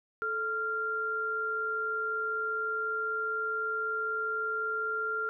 sine tone pair together, 437.2 / 1388 Hz, A4 / F6, -11 / -11 cents, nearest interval octave + minor sixth, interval 2000 cents, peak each -37 / -30 dBFS, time 0.22-5.29 s, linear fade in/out 0 ms, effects none

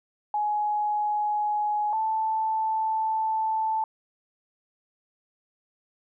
sine tone pair in turn, 839 / 879.3 Hz, G#5 / A5, +17 / -1 cents, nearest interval minor second, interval 82 cents, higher second, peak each -23 dBFS, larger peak neither, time 0.34-1.93 / 1.93-3.84 s, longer second, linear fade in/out 2 ms, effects none

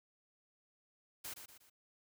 white noise with echo, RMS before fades -45 dBFS, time 1.24-1.34 s, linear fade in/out 10 ms, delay 120 ms, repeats 3, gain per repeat -7 dB, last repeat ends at 1.7 s, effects none

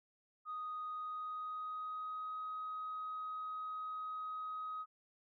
sine tone with pitch glide, 1244.5 to 1260.4 Hz, D#6 to D#6, 0 to +22 cents, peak -39 dBFS, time 0.45-4.86 s, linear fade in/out 50 ms, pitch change +22 cents, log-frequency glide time 0.88-2.39 s, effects tanh soft clip ceiling -36 dBFS

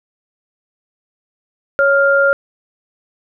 sine tone pair together, 555.6 / 1400 Hz, C#5 / F6, +4 / +4 cents, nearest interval octave + major third, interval 1600 cents, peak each -12 dBFS, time 1.79-2.33 s, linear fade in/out 0 ms, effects none

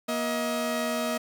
sawtooth tone pair together, 237.9 / 635.1 Hz, A#3 / D#5, +35 / +35 cents, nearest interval octave + perfect fourth, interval 1700 cents, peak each -26 / -25 dBFS, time 0.08-1.18 s, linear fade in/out 10 ms, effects none

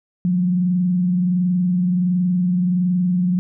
sine tone with frequency modulation, 179.8 Hz, F#3, 49 cents flat, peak -15 dBFS, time 0.25-3.39 s, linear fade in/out 0 ms, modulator 21.4 Hz, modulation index 0.3, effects none

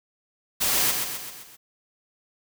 white noise with echo, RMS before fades -23 dBFS, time 0.6-0.92 s, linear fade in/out 20 ms, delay 130 ms, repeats 5, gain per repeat -5 dB, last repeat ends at 1.57 s, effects none

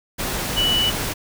sine tone in noise, 2960 Hz, F#7, in tune, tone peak -17 dBFS, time 0.56-0.91 s, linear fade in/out 20 ms, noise pink, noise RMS -25 dBFS, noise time 0.18-1.14 s, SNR +5 dB, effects none

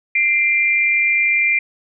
sine tone pair together, 2085 / 2377 Hz, C7 / D7, -7 / +20 cents, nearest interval major second, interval 227 cents, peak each -17 / -15 dBFS, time 0.15-1.59 s, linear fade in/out 5 ms, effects none

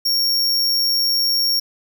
45% pulse tone, 5530 Hz, F8, 18 cents flat, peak -16 dBFS, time 0.05-1.6 s, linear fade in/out 10 ms, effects none

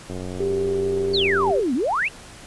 click train, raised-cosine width 2 ms, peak -19 dBFS, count 130, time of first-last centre 0.1-1.51 s, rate 91.5 Hz
sine tone with vibrato, 393.9 Hz, G4, 8 cents sharp, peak -20 dBFS, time 0.4-1.6 s, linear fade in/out 5 ms, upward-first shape triangle, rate 4.5 Hz, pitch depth 8 cents each way
sine exponential two-way sweep, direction down then up, 4678 to 229.8 to 2922 Hz, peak -19 dBFS, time 1.13-2.09 s, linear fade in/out 20 ms, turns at 1.74 s
effects pink hiss -42 dBFS RMS until 2.46 s + resampled to 24000 Hz

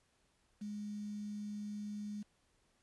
sine tone with quantisation, 207.7 Hz, G#3, in tune, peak -40 dBFS, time 0.61-2.23 s, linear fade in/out 10 ms, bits 10, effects pink hiss -75 dBFS RMS until 2.82 s + resampled to 24000 Hz

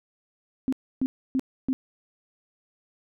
sine tone bursts, 261.6 Hz, C4, in tune, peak -21 dBFS, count 4, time 0.68-1.73 s, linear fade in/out 0 ms, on 45 ms, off 290 ms, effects none

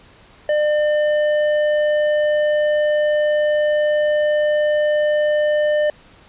sine tone with tanh clipping, 600 Hz, D5, 37 cents sharp, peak -16 dBFS, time 0.49-5.9 s, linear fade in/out 2 ms, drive 10 dB, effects pink hiss -48 dBFS RMS until 6.28 s + resampled to 8000 Hz

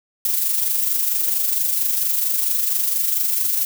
violet noise with amplitude modulation, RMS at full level -18 dBFS, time 0.25-3.65 s, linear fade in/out 2 ms, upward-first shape sine, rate 24.4 Hz, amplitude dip 45%, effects none

